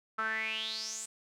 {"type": "tone with band-pass filter sweep", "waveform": "sawtooth", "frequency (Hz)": 220, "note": "A3", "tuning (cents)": 0, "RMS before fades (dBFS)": -36, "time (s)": [0.18, 1.06], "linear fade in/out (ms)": 10, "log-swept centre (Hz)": [1300, 8200], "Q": 8.2, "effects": []}